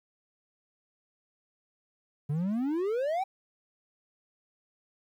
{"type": "exponential sweep", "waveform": "triangle", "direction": "up", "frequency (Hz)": [140, 796], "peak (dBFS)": -25, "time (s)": [2.29, 3.24], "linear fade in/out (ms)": 10, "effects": ["11-bit"]}